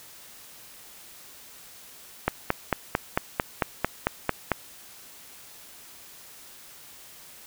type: click train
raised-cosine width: 0.5 ms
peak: -6 dBFS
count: 11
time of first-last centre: 2.28-4.517 s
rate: 4.47 Hz
effects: white hiss -48 dBFS RMS until 7.46 s